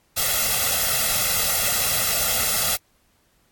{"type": "noise with comb filter", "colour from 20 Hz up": "white", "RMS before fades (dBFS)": -21, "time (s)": [0.16, 2.77], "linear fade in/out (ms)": 20, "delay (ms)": 1.5, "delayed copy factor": 0.85, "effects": ["pink hiss -63 dBFS RMS until 3.51 s", "AAC 64 kbps"]}